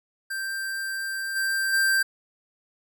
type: tone with level steps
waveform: square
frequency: 1574 Hz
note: G6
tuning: 7 cents sharp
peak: -29 / -24 / -20 dBFS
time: 0.3-2.03 s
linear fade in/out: 10 ms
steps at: 1.35 / 1.72 s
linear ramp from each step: 20 ms
effects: none